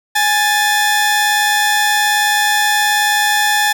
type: tone pair together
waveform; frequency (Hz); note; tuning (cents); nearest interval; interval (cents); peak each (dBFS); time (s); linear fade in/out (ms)
sawtooth; 830.6 / 1760; G#5 / A6; 0 / 0; octave + minor second; 1300; -11; 0.15-3.73; 10
effects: none